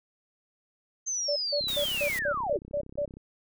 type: linear sweep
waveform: sine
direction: down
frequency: 6350 to 296.8 Hz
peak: -28 dBFS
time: 1.06-2.59 s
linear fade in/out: 20 ms
type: tone bursts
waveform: sine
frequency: 580 Hz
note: D5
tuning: 22 cents flat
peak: -26 dBFS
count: 8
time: 1.28-3.056 s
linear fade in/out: 10 ms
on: 82 ms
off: 160 ms
type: click train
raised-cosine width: 3 ms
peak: -32 dBFS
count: 52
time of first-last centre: 1.61-3.17 s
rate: 32.7 Hz
type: noise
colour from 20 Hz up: white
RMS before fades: -38 dBFS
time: 1.68-2.19 s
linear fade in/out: 2 ms
effects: none